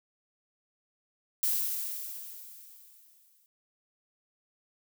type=noise with exponential decay; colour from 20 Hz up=violet; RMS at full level=-27 dBFS; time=1.43-3.46 s; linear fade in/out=0 ms; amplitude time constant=440 ms; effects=none